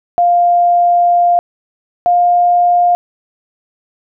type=tone pair in turn; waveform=sine; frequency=700 / 705.3 Hz; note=F5 / F5; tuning=+4 / +17 cents; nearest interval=unison; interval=13 cents; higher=second; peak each=-7 dBFS; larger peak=neither; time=0.18-1.39 / 2.06-2.95 s; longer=first; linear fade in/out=0 ms; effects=none